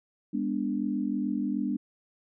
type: chord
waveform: sine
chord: G# diminished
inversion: none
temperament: equal with one note detuned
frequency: 204.1 / 246.9 / 293.7 Hz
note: G#3 / B3 / D4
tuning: -30 / 0 / 0 cents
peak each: -31 dBFS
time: 0.33-1.77 s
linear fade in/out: 10 ms
effects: none